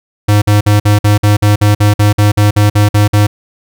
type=tone bursts; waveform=square; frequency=103.83 Hz; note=G#2; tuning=in tune; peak=-6 dBFS; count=16; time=0.28-3.27 s; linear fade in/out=10 ms; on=140 ms; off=50 ms; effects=none